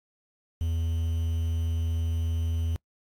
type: tone with quantisation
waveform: triangle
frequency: 82.41 Hz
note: E2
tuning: in tune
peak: -23 dBFS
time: 0.61-2.76 s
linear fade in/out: 0 ms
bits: 8
effects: noise-tail reverb RT60 0.1 s tail -25 dB re dry + AAC 64 kbps